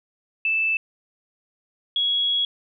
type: tone pair in turn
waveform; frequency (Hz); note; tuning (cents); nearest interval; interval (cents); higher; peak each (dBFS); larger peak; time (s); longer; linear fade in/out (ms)
sine; 2637 / 3333; E7 / G#7; 0 / +5; major third; 405; second; -19; neither; 0.45-0.77 / 1.96-2.45; second; 2
effects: none